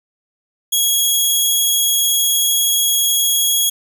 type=tone with vibrato; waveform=10% pulse; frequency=3318 Hz; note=G#7; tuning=2 cents flat; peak=-6 dBFS; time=0.72-3.7 s; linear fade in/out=10 ms; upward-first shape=sine; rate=19 Hz; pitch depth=9 cents each way; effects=none